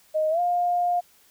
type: tone with pitch glide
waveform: sine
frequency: 622.3 to 706.6 Hz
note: D#5 to F5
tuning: 0 to +20 cents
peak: -20 dBFS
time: 0.14-1.01 s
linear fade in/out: 20 ms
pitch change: +220 cents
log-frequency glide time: 0.3-0.4 s
effects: white hiss -58 dBFS RMS until 1.3 s